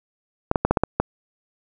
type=clicks; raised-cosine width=1 ms; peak=-3 dBFS; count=7; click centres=0.514 / 0.558 / 0.65 / 0.71 / 0.772 / 0.836 / 1 s; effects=none